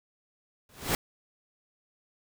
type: noise with exponential growth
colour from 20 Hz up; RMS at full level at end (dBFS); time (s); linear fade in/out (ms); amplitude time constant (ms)
pink; -23; 0.69-0.95; 2; 56
effects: none

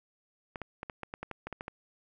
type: clicks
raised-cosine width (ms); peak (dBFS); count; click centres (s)
0.5; -23; 12; 0.558 / 0.617 / 0.831 / 0.898 / 1.033 / 1.139 / 1.23 / 1.313 / 1.47 / 1.527 / 1.609 / 1.681
effects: none

